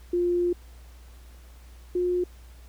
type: tone pair in turn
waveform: sine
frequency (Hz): 351.3 / 357.6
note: F4 / F4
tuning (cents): +10 / +41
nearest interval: unison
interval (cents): 31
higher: second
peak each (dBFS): -21 / -22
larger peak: first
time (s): 0.13-0.53 / 1.95-2.24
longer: first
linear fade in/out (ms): 5
effects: added 60 Hz sine -45 dBFS peak until 2.68 s + pink hiss -57 dBFS RMS until 2.68 s